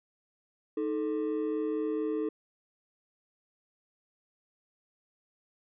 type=ring-modulated tone; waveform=triangle; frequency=374.2 Hz; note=F#4; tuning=20 cents sharp; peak=-23 dBFS; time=0.77-2.29 s; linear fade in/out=5 ms; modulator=62.2 Hz; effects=tanh soft clip ceiling -20 dBFS + resampled to 8000 Hz